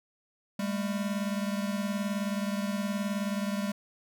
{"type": "beating tone pair", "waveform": "square", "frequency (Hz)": [200, 219], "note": ["G3", "A3"], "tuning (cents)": [35, -8], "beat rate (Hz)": 19, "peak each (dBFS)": [-31, -36], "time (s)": [0.59, 3.72], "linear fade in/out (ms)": 5, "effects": []}